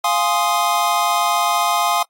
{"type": "chord", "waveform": "square", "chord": "F minor seventh", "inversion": "none", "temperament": "equal", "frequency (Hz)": [698.5, 830.6, 1046.5, 1244.5], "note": ["F5", "Ab5", "C6", "Eb6"], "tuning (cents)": [0, 0, 0, 0], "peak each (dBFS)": -22, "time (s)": [0.04, 2.03], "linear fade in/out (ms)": 5, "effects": ["noise-tail reverb RT60 0.1 s tail -24 dB re dry", "AAC 64 kbps"]}